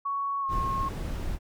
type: tone with pitch glide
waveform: sine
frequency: 1115 to 1082.6 Hz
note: C#6 to C#6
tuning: +10 to -41 cents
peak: -27 dBFS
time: 0.05-0.89 s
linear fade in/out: 10 ms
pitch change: -51 cents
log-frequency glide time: 0.41-0.47 s
type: noise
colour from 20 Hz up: brown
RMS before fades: -32 dBFS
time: 0.48-1.39 s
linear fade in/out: 50 ms
effects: none